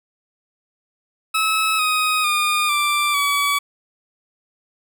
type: tone with pitch steps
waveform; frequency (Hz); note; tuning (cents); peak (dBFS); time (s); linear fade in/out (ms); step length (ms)
20% pulse; 1295 / 1254.5 / 1215.3 / 1177.3 / 1140.5; E6 / D#6 / D#6 / D6 / C#6; -31 / +14 / -41 / +4 / +49; -12; 1.34-3.59; 10; 450
effects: none